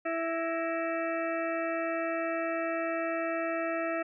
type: harmonic tone with a mistuned harmonic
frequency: 329.9 Hz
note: E4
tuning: 1 cent sharp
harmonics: 1 / 2 / 4 / 5 / 6 / 7 / 8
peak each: -35 / -32 / -37 / -45 / -40 / -44 / -43 dBFS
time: 0.05-4.03 s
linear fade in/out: 10 ms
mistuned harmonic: 6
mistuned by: -92 cents
effects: none